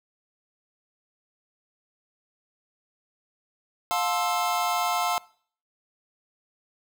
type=chord; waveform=square; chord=F major seventh; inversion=none; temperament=equal with one note detuned; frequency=709 / 880 / 1046.5 / 1318.5 Hz; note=F5 / A5 / C6 / E6; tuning=+26 / 0 / 0 / 0 cents; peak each=-28 / -31 / -31 / -31 dBFS; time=3.91-5.18 s; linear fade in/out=0 ms; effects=noise-tail reverb RT60 0.5 s tail -22 dB re dry